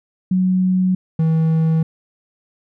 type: tone pair in turn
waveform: sine / triangle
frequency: 185 / 160.88 Hz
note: F#3 / E3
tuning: 0 / -42 cents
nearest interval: major second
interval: 242 cents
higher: first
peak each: -13 / -11 dBFS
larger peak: second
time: 0.31-0.95 / 1.19-1.83 s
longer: neither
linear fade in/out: 5 ms
effects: none